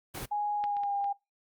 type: noise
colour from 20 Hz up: pink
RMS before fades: -38 dBFS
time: 0.14-0.26 s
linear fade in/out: 10 ms
type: tone with pitch glide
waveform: sine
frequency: 829 to 804 Hz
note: G#5 to G5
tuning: -3 to +44 cents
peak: -28 dBFS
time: 0.31-1.13 s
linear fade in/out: 10 ms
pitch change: -53 cents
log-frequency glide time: 0.56-0.94 s
type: clicks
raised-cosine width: 0.3 ms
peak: -25 / -33 / -33 / -35 dBFS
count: 4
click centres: 0.64 / 0.768 / 0.835 / 1.043 s
effects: noise-tail reverb RT60 0.2 s tail -22 dB re dry + Opus 32 kbps